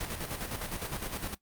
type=noise with tremolo; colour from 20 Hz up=pink; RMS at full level=-35 dBFS; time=0-1.35 s; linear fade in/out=10 ms; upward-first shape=square; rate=9.8 Hz; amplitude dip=50%; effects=noise-tail reverb RT60 0.1 s tail -17 dB re dry + Opus 48 kbps